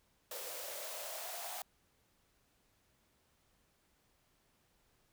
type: noise with high-pass filter sweep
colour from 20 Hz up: white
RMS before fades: -44 dBFS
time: 0.31-1.62 s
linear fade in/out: 2 ms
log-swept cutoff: 490 to 740 Hz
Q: 6.3
effects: pink hiss -74 dBFS RMS until 5.12 s